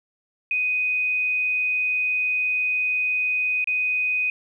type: tone with dropouts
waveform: sine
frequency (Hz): 2497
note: D#7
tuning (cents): +6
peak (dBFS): -20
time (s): 0.51-4.3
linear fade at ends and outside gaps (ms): 2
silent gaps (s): 3.643-3.673
effects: 10-bit